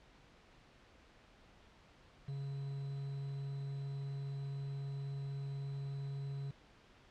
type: tone with quantisation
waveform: triangle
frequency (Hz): 138.59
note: C#3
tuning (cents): 0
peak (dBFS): -37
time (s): 2.28-6.51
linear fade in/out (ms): 5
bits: 10
effects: pink hiss -63 dBFS RMS until 7.1 s + low-pass 4000 Hz 12 dB/octave